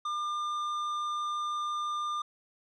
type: tone with tanh clipping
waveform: triangle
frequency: 1201 Hz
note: D6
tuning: 38 cents sharp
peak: -32 dBFS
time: 0.05-2.22 s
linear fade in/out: 5 ms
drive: 13 dB
effects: none